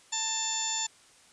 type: harmonic tone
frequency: 888 Hz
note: A5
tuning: 16 cents sharp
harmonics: 1 / 2 / 3 / 4 / 5 / 6 / 7 / 8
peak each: -38 / -43 / -43 / -36 / -41 / -41 / -43 / -31 dBFS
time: 0.12-0.87 s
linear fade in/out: 10 ms
effects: white hiss -58 dBFS RMS until 1.32 s + resampled to 22050 Hz